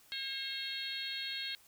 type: harmonic tone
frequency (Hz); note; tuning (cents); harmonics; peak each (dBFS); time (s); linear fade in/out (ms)
539; C#5; -49; 3 / 4 / 5 / 6 / 7 / 8; -46 / -46 / -47 / -43 / -43 / -42; 0.12-1.55; 0
effects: white hiss -63 dBFS RMS until 1.67 s